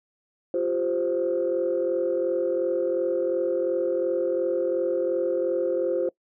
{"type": "chord", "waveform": "sine", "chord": "F suspended second", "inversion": "none", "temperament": "equal", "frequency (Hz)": [349.2, 392, 523.3], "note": ["F4", "G4", "C5"], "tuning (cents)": [0, 0, 0], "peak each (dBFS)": [-26, -29, -24], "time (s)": [0.54, 6.09], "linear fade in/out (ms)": 2, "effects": ["noise-tail reverb RT60 0.1 s tail -22 dB re dry", "tanh soft clip ceiling -15 dBFS"]}